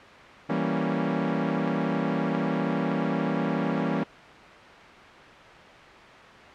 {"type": "chord", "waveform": "sawtooth", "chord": "E diminished seventh", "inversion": "none", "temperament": "equal", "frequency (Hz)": [164.81, 196, 233.1, 277.2], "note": ["E3", "G3", "Bb3", "Db4"], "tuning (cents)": [0, 0, 0, 0], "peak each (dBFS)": -26, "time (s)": [0.49, 4.04], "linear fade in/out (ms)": 10, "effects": ["white hiss -45 dBFS RMS until 6.54 s", "low-pass 2000 Hz 12 dB/octave"]}